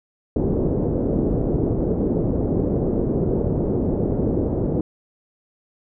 white low-pass noise, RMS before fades -21 dBFS, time 0.36-4.81 s, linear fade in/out 2 ms, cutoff 440 Hz, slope 24 dB/octave, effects none

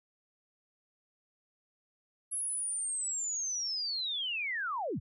sine linear sweep, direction down, 10920 to 59.9 Hz, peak -32 dBFS, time 2.31-5 s, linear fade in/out 20 ms, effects none

